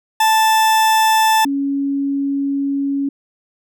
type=tone pair in turn; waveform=40% pulse / sine; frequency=880 / 278.3 Hz; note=A5 / C#4; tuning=0 / +7 cents; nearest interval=octave + minor sixth; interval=1993 cents; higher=first; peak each=-10 / -16 dBFS; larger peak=first; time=0.2-1.45 / 1.45-3.09 s; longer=second; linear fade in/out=5 ms; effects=none